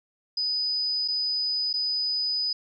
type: tone with dropouts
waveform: sine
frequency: 4985 Hz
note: D#8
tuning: 2 cents sharp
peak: -24 dBFS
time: 0.37-2.53 s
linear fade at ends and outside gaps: 5 ms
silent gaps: 1.079-1.083 / 1.73-1.738 s
effects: none